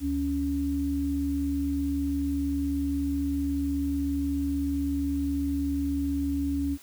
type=tone pair together; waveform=sine; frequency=74.13 / 280.7 Hz; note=D2 / C#4; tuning=+17 / +22 cents; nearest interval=octave + major seventh; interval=2305 cents; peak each=-31 / -26 dBFS; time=0-6.78 s; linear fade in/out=50 ms; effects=white hiss -52 dBFS RMS until 6.82 s